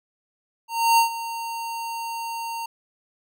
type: tone with ADSR envelope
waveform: square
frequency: 920 Hz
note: A#5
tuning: 23 cents flat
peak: -14 dBFS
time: 0.68-2.66 s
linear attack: 300 ms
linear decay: 110 ms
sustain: -15 dB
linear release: 5 ms
effects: none

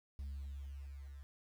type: tone with level ramp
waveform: sine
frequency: 69.3 Hz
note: C#2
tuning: in tune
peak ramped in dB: -38 to -48 dBFS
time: 0.19-1.23 s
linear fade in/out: 0 ms
effects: tanh soft clip ceiling -40 dBFS + 11-bit

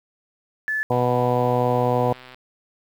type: tone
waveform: sine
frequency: 1734 Hz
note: A6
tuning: 26 cents flat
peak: -21 dBFS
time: 0.68-0.83 s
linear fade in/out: 0 ms
type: harmonic tone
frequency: 123.47 Hz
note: B2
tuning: in tune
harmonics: 1 / 2 / 3 / 4 / 5 / 6 / 7 / 8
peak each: -24 / -27 / -30 / -22 / -27 / -25 / -30 / -28 dBFS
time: 0.9-2.13 s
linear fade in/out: 5 ms
type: click train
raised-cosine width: 0.3 ms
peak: -26 dBFS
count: 182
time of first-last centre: 0.92-2.345 s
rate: 127 Hz
effects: 8-bit

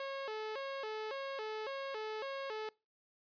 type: tone with vibrato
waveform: sawtooth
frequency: 486.1 Hz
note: B4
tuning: 28 cents flat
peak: -35 dBFS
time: 0-2.69 s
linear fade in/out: 2 ms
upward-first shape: square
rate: 1.8 Hz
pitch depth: 200 cents each way
effects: noise-tail reverb RT60 0.3 s tail -25 dB re dry + resampled to 11025 Hz

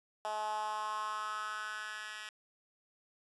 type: tone with high-pass filter sweep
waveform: 10% pulse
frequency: 213.5 Hz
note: G#3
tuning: 48 cents sharp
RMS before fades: -39 dBFS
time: 0.25-2.29 s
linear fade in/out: 0 ms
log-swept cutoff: 740 to 2000 Hz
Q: 4.5
effects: resampled to 24000 Hz

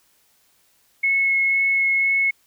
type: tone with vibrato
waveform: sine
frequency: 2184 Hz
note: C#7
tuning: 26 cents flat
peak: -16 dBFS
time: 1.03-2.31 s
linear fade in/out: 10 ms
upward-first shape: sine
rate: 2 Hz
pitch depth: 8 cents each way
effects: white hiss -61 dBFS RMS until 2.46 s

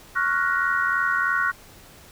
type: chord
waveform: sine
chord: Gb major seventh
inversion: second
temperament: equal with one note detuned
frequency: 1108.7 / 1396.9 / 1480 / 1884.1 Hz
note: Db6 / F6 / Gb6 / Bb6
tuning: 0 / 0 / 0 / +18 cents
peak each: -26 / -26 / -23 / -28 dBFS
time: 0.15-1.52 s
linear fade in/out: 20 ms
effects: pink hiss -48 dBFS RMS until 2.11 s

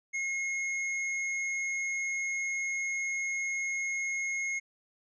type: tone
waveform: square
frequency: 2159 Hz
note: C#7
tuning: 46 cents flat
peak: -31 dBFS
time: 0.13-4.6 s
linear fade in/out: 20 ms
effects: resampled to 16000 Hz

